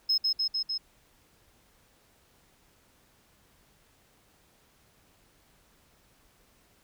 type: tone with echo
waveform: sine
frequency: 5160 Hz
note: E8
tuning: 38 cents flat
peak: -20 dBFS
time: 0.09-0.18 s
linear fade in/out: 10 ms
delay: 150 ms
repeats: 4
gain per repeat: -2 dB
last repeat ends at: 0.78 s
effects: tanh soft clip ceiling -20 dBFS + pink hiss -64 dBFS RMS until 6.83 s